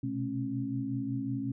sine tone cluster, 122.1 / 127.5 / 214.7 / 272.2 Hz, B2 / C3 / A3 / C#4, -19 / -44 / -42 / -31 cents, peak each -37 / -40 / -39 / -33 dBFS, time 0.03-1.52 s, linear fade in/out 5 ms, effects none

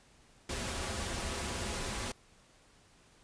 pink noise with comb filter, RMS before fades -37 dBFS, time 0.49-2.12 s, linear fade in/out 5 ms, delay 6.6 ms, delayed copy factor -0.55, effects pink hiss -63 dBFS RMS until 3.23 s + resampled to 22050 Hz

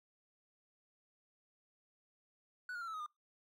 triangle tone with pitch steps, 1480 / 1421.4 / 1365 / 1310.9 / 1259 / 1209.1 Hz, F#6 / F6 / F6 / E6 / D#6 / D#6, 0 / +30 / -40 / -10 / +20 / -50 cents, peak -39 dBFS, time 2.69-3.062 s, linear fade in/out 2 ms, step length 62 ms, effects noise-tail reverb RT60 0.2 s tail -25 dB re dry

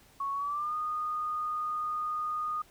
sine tone with pitch glide, 1108.7 to 1230.2 Hz, C#6 to D#6, 0 to -20 cents, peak -30 dBFS, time 0.2-2.62 s, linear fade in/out 5 ms, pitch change +180 cents, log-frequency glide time 0.33-0.75 s, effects pink hiss -60 dBFS RMS until 2.7 s

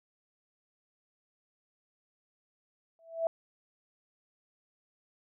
sine tone with exponential growth, 659.3 Hz, E5, in tune, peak -23 dBFS, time 2.99-3.27 s, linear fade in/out 1 ms, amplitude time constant 60 ms, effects none

